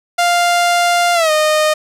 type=tone with pitch glide; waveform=sawtooth; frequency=698.5 to 615.1 Hz; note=F5 to D#5; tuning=0 to -20 cents; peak=-7 dBFS; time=0.18-1.74 s; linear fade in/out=10 ms; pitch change=-220 cents; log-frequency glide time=1.14-1.31 s; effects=low-pass 11000 Hz 12 dB/octave + 7-bit